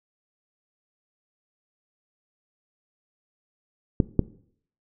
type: clicks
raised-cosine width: 3 ms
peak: -5 dBFS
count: 2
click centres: 4.002 / 4.193 s
effects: noise-tail reverb RT60 0.6 s tail -19 dB re dry